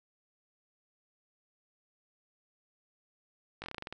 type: slowing click train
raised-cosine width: 0.3 ms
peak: -24 dBFS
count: 10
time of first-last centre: 3.62-3.926 s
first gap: 19 ms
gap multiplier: 1.14
effects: none